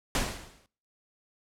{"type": "noise with exponential decay", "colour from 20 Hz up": "pink", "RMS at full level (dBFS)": -25, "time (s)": [0.15, 0.66], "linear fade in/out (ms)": 1, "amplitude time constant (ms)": 110, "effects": ["noise-tail reverb RT60 0.5 s tail -23 dB re dry", "low-pass 10000 Hz 12 dB/octave"]}